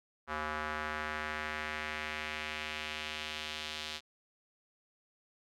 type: tone with band-pass filter sweep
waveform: square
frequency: 76.7 Hz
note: D#2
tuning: 24 cents flat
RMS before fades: -39 dBFS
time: 0.27-4.01 s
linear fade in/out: 50 ms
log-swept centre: 1300 to 3700 Hz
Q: 1.8
effects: none